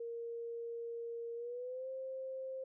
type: tone with pitch glide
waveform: sine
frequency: 466.2 to 526.3 Hz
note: A#4 to C5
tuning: 0 to +10 cents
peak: -40 dBFS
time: 0-2.64 s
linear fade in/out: 5 ms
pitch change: +210 cents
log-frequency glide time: 1.35-1.89 s
effects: none